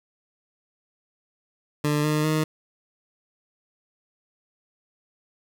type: tone with pitch steps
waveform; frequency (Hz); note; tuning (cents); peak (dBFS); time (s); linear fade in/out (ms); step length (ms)
20% pulse; 148.7 / 152.09 / 155.55; D3 / D#3 / D#3; +22 / -39 / 0; -16; 1.84-2.44; 5; 200
effects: 9-bit